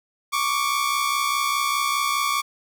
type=tone pair together; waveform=sawtooth; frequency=1109.8 / 1174.7 Hz; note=C#6 / D6; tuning=+2 / 0 cents; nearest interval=minor second; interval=98 cents; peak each=-20 dBFS; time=0.32-2.42 s; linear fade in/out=20 ms; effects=none